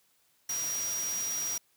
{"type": "tone in noise", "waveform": "sine", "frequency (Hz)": 5740, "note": "F8", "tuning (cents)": 47, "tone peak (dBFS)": -31, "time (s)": [0.49, 1.58], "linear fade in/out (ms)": 5, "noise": "white", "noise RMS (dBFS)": -39, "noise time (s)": [0.49, 1.58], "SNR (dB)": 5, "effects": ["white hiss -69 dBFS RMS until 1.76 s", "high-pass 60 Hz 12 dB/octave"]}